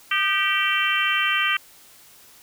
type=harmonic tone with a mistuned harmonic; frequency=388.3 Hz; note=G4; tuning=16 cents flat; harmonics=3 / 4 / 5 / 6 / 7 / 8; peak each=-26 / -26 / -26 / -26 / -26 / -26 dBFS; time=0.11-1.57 s; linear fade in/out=5 ms; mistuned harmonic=3; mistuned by=+71 cents; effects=white hiss -50 dBFS RMS until 2.42 s